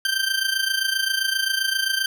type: tone with amplitude modulation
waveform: 20% pulse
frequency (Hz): 1565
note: G6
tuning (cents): -3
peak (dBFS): -13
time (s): 0.05-2.06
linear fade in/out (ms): 2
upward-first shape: sine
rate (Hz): 27.6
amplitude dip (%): 70
effects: none